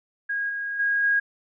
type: tone with level steps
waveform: sine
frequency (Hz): 1638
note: G#6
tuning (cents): -24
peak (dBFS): -24 / -27 / -20 / -18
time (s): 0.29-1.2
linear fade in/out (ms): 10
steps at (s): 0.49 / 0.79 / 1.03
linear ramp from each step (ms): 10
effects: none